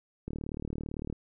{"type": "click train", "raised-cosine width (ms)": 3, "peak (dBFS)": -23, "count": 33, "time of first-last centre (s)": [0.28, 1.127], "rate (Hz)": 37.8, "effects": []}